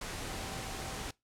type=tone in noise; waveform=sine; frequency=772 Hz; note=G5; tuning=27 cents flat; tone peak=-49 dBFS; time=0.28-1.06 s; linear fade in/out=5 ms; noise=pink; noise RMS=-40 dBFS; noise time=0.01-1.11 s; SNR=-12 dB; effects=noise-tail reverb RT60 0.2 s tail -22 dB re dry + low-pass 10000 Hz 12 dB/octave